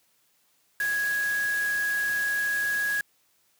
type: tone in noise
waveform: sine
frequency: 1661.2 Hz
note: G#6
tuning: in tune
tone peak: -24 dBFS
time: 0.8-3.01 s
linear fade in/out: 2 ms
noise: white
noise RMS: -38 dBFS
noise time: 0.8-3.01 s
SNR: +11 dB
effects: white hiss -67 dBFS RMS until 3.59 s + high-pass 80 Hz 12 dB/octave